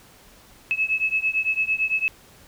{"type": "beating tone pair", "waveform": "sine", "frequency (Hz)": [2586, 2594.9], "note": ["E7", "E7"], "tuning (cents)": [-34, -28], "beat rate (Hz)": 8.9, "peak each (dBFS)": [-23, -24], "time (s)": [0.71, 2.08], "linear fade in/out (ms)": 0, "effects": ["pink hiss -51 dBFS RMS until 2.47 s"]}